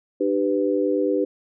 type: tone cluster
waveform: sine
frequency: 300.2 / 389.9 / 497.7 Hz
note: D4 / G4 / B4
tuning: +38 / -9 / +13 cents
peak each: -23 dBFS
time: 0.2-1.25 s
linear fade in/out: 10 ms
effects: none